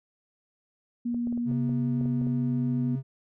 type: tone with pitch glide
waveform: sine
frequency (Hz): 238.7 to 245.3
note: A#3 to B3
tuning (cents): +41 to -12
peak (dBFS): -26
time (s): 1.05-2.96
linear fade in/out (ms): 10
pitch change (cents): +47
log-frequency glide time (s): 1.37-2.7
type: clicks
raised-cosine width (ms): 2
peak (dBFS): -29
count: 10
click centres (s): 1.145 / 1.272 / 1.326 / 1.376 / 1.515 / 1.694 / 2.012 / 2.057 / 2.215 / 2.269
type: tone with vibrato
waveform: triangle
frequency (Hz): 133.8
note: C3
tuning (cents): +39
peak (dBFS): -26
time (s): 1.45-3.03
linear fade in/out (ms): 50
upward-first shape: sine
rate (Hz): 10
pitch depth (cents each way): 14
effects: none